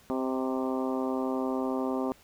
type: harmonic tone with a mistuned harmonic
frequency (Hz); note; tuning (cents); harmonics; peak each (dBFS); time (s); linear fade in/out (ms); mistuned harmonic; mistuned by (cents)
130.8; C3; 0; 2 / 3 / 4 / 5 / 6 / 7 / 8 / 9; -30 / -34 / -36 / -38 / -40 / -41 / -42 / -43; 0.1-2.12; 0; 5; -35
effects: pink hiss -58 dBFS RMS until 2.23 s